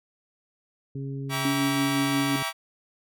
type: harmonic tone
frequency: 137.1 Hz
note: C#3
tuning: 19 cents flat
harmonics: 1 / 2 / 3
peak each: -31 / -37 / -41 dBFS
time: 0.95-2.43 s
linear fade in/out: 5 ms
type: chord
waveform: 15% pulse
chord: E diminished seventh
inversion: none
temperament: just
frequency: 659.3 / 791.1 / 949.3 / 1139.2 Hz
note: E5 / G5 / Bb5 / Db6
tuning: 0 / +16 / +31 / +47 cents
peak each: -28 / -28 / -27 / -25 dBFS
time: 1.29-2.53 s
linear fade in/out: 50 ms
type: tone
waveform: sine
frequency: 279.8 Hz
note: C#4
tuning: 16 cents sharp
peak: -24 dBFS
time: 1.45-2.36 s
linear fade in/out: 2 ms
effects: none